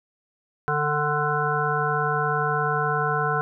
harmonic tone, 148.6 Hz, D3, 21 cents sharp, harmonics 1 / 3 / 5 / 7 / 9 / 10, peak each -28 / -28 / -28 / -28 / -28 / -28 dBFS, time 0.68-3.41 s, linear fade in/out 0 ms, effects none

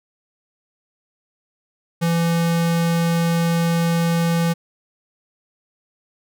square tone, 168.1 Hz, E3, 34 cents sharp, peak -17 dBFS, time 2.01-4.54 s, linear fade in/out 20 ms, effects none

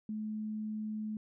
sine tone, 215 Hz, A3, 40 cents flat, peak -35 dBFS, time 0.09-1.17 s, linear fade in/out 2 ms, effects none

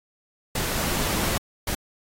pink noise bursts at uneven times, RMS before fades -26 dBFS, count 2, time 0.55-1.38 / 1.67-1.75 s, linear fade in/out 5 ms, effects AAC 48 kbps

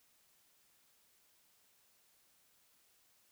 silence, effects white hiss -71 dBFS RMS until 3.31 s

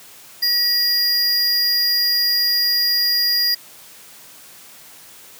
square tone pair together, 1917 / 4843 Hz, A#6 / D#8, +48 / -48 cents, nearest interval octave + major third, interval 1604 cents, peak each -27 / -16 dBFS, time 0.42-3.55 s, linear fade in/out 10 ms, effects white hiss -43 dBFS RMS until 5.39 s + high-pass 100 Hz 12 dB/octave

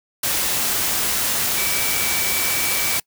sine tone in noise, 2300 Hz, D7, 37 cents flat, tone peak -27 dBFS, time 1.57-2.98 s, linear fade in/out 5 ms, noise white, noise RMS -21 dBFS, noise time 0.23-3 s, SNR -9 dB, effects noise-tail reverb RT60 0.1 s tail -25 dB re dry

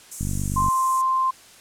pink high-pass noise, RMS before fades -33 dBFS, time 0.11-1.02 s, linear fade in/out 10 ms, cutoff 6400 Hz, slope 48 dB/octave
click train, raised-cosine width 5 ms, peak -15 dBFS, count 24, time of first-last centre 0.21-0.684 s, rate 48.5 Hz
sine tone, 1046.5 Hz, C6, in tune, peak -18 dBFS, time 0.56-1.31 s, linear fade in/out 10 ms
effects white hiss -48 dBFS RMS until 1.6 s + low-pass 10000 Hz 12 dB/octave

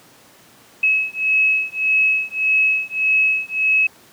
sine beating tone pair, 2572 / 2573.7 Hz, E7 / E7, -43 / -42 cents, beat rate 1.7 Hz, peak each -18 dBFS, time 0.83-3.87 s, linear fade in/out 5 ms, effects pink hiss -48 dBFS RMS until 4.12 s + high-pass 150 Hz 12 dB/octave

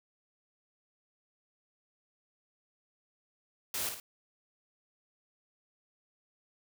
white noise with echo, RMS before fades -35 dBFS, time 3.74-3.89 s, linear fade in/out 2 ms, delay 55 ms, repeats 2, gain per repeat -6 dB, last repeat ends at 4 s, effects none

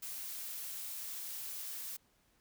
blue noise, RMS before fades -43 dBFS, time 0.02-1.97 s, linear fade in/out 10 ms, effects pink hiss -72 dBFS RMS until 2.4 s

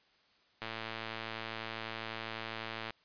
click train, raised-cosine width 0.3 ms, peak -23 dBFS, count 257, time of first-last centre 0.62-2.906 s, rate 112 Hz, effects white hiss -68 dBFS RMS until 3.04 s + resampled to 11025 Hz

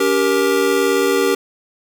square chord, G diminished, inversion second, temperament just, 282.2 / 392 / 470.4 Hz, Db4 / G4 / Bb4, +31 / 0 / +16 cents, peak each -22 / -17 / -19 dBFS, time 0-1.35 s, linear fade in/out 5 ms, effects none

